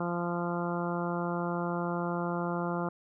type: harmonic tone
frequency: 173.3 Hz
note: F3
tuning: 13 cents flat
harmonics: 1 / 2 / 3 / 4 / 5 / 6 / 7 / 8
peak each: -33 / -36 / -38 / -39 / -40 / -41 / -41 / -42 dBFS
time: 0-2.89 s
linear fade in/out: 5 ms
effects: none